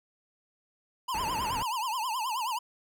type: tone with vibrato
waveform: square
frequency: 950 Hz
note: A#5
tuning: 33 cents sharp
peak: -30 dBFS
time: 1.08-2.59 s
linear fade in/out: 10 ms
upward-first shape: triangle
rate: 9.4 Hz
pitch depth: 220 cents each way
type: low-pass noise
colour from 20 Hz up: pink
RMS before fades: -39 dBFS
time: 1.14-1.63 s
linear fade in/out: 5 ms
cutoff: 2500 Hz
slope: 24 dB/octave
effects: none